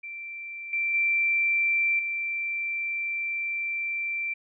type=tone with level steps; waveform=sine; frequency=2349 Hz; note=D7; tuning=in tune; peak=-35 / -24 / -21 / -27 dBFS; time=0.03-4.34 s; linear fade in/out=10 ms; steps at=0.73 / 0.94 / 1.99 s; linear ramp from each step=2 ms; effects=none